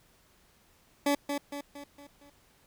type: tone with echo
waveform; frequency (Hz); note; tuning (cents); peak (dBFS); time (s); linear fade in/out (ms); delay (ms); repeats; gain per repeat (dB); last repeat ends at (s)
20% pulse; 285.6; D4; -48; -19; 1.06-1.15; 5; 230; 5; -6; 2.3
effects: pink hiss -64 dBFS RMS until 2.66 s